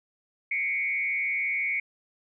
sine tone with frequency modulation, 2217 Hz, C#7, in tune, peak -25 dBFS, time 0.51-1.8 s, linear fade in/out 5 ms, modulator 146 Hz, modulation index 0.76, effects none

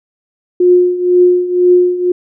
sine tone with tremolo, 358.4 Hz, F4, 45 cents sharp, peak -3 dBFS, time 0.6-2.12 s, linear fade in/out 5 ms, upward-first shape triangle, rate 2 Hz, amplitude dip 80%, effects none

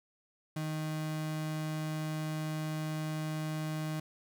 35% pulse tone, 155.56 Hz, D#3, in tune, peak -32 dBFS, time 0.56-4 s, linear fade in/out 5 ms, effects none

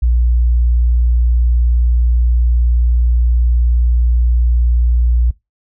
sine tone, 59.5 Hz, A#1, 36 cents sharp, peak -8 dBFS, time 0.02-5.31 s, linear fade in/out 10 ms, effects noise-tail reverb RT60 0.2 s tail -22 dB re dry + tanh soft clip ceiling -5 dBFS

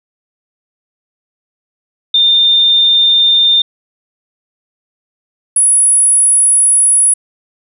sine tone pair in turn, 3612 / 10235 Hz, A7 / D#9, +45 / +48 cents, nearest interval octave + tritone, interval 1803 cents, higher second, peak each -6 dBFS, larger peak neither, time 2.14-3.62 / 5.56-7.14 s, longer second, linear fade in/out 5 ms, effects none

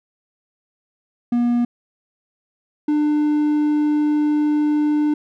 triangle tone pair in turn, 240 / 298.9 Hz, B3 / D4, -49 / +31 cents, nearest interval major third, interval 380 cents, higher second, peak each -13 dBFS, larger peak neither, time 1.32-1.65 / 2.88-5.14 s, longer second, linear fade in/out 5 ms, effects none

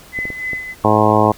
sine tone with tremolo, 2021 Hz, B6, 39 cents sharp, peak -19 dBFS, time 0.12-0.75 s, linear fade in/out 50 ms, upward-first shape sine, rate 3.3 Hz, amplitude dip 60%
clicks, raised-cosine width 2 ms, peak -15 dBFS, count 4, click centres 0.189 / 0.254 / 0.303 / 0.533 s
harmonic tone, 106.9 Hz, A2, 49 cents flat, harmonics 1 / 2 / 3 / 4 / 5 / 6 / 7 / 8 / 9 / 10, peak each -19 / -19 / -19 / -19 / -19 / -19 / -19 / -19 / -19 / -19 dBFS, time 0.84-1.32 s, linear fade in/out 5 ms
effects pink hiss -42 dBFS RMS until 1.37 s

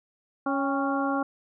harmonic tone with a mistuned harmonic, 277.2 Hz, C#4, in tune, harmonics 1 / 2 / 3 / 4 / 5, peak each -27 / -32 / -31 / -32 / -33 dBFS, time 0.46-1.23 s, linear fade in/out 5 ms, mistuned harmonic 3, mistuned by -52 cents, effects none

